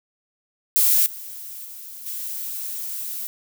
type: noise with level steps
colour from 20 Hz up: violet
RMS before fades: -17 / -36 / -38 / -30 dBFS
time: 0.76-3.27 s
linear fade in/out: 0 ms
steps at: 1.06 / 1.65 / 2.06 s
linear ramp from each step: 2 ms
effects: none